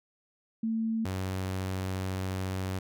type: tone pair in turn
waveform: sine / sawtooth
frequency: 224 / 94.18 Hz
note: A3 / F#2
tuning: +31 / +31 cents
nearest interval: octave + minor third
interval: 1500 cents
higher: first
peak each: -27 dBFS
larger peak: neither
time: 0.63-1.05 / 1.05-2.79 s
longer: second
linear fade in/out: 5 ms
effects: none